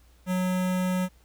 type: tone with notch filter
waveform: square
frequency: 183.6 Hz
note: F#3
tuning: 13 cents flat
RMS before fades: -26 dBFS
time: 0.26-1.09 s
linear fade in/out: 50 ms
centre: 4600 Hz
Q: 1.9
effects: added 60 Hz sine -56 dBFS peak until 1.24 s + pink hiss -63 dBFS RMS until 1.24 s